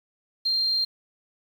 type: tone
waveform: sine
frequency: 4186 Hz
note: C8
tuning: in tune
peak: -21 dBFS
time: 0.45-0.85 s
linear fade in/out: 10 ms
effects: 8-bit